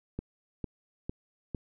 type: click train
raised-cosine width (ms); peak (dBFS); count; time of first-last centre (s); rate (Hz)
3; -21; 4; 0.19-1.547; 2.21
effects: none